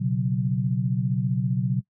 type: chord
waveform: sine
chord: B suspended second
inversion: none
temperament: equal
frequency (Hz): 123.47 / 138.59 / 185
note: B2 / C#3 / F#3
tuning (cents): 0 / 0 / 0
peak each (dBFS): -25 / -26 / -26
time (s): 0-1.81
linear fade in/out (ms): 20
effects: noise-tail reverb RT60 0.1 s tail -21 dB re dry